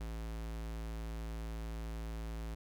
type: tone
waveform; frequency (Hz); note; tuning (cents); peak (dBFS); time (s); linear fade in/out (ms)
square; 55.4; A1; +13; -40; 0-2.55; 10
effects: none